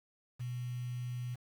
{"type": "tone with quantisation", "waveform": "sine", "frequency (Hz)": 123.4, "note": "B2", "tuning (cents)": -1, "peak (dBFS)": -36, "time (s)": [0.39, 1.36], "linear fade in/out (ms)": 20, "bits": 9, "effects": []}